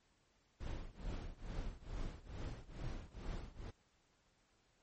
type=noise with tremolo; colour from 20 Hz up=brown; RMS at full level=-41 dBFS; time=0.6-3.71 s; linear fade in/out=10 ms; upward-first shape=triangle; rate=2.3 Hz; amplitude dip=95%; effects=pink hiss -75 dBFS RMS until 4.82 s + MP3 32 kbps